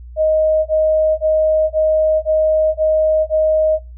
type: tone bursts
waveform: sine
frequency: 625 Hz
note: D#5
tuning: 8 cents sharp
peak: -11 dBFS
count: 7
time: 0.16-3.792 s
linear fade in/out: 50 ms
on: 500 ms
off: 22 ms
effects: noise-tail reverb RT60 0.2 s tail -19 dB re dry + added 60 Hz sine -32 dBFS peak until 3.97 s